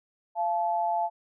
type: tone pair together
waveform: sine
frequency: 688 / 866.8 Hz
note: F5 / A5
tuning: -26 / -26 cents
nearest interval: major third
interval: 400 cents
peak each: -27 dBFS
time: 0.35-1.1 s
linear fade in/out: 50 ms
effects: none